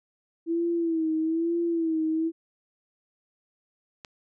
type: tone with vibrato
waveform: sine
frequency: 328.4 Hz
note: E4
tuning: 6 cents flat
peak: -23 dBFS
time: 0.46-2.32 s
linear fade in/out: 50 ms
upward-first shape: sine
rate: 1.1 Hz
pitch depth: 66 cents each way
type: click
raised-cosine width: 0.2 ms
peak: -23 dBFS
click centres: 4.048 s
effects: none